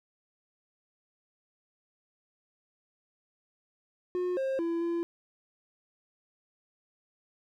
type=tone with pitch steps; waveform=triangle; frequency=360.3 / 533 / 335.9 / 339.7 Hz; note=F#4 / C5 / E4 / F4; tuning=-46 / +32 / +33 / -48 cents; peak=-26 dBFS; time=4.15-5.03 s; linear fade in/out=0 ms; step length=220 ms; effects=none